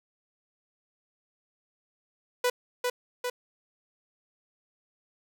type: tone with echo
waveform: sawtooth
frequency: 493.9 Hz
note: B4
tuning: in tune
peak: -19 dBFS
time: 2.44-2.5 s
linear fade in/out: 5 ms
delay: 400 ms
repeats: 2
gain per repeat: -3 dB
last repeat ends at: 3.3 s
effects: none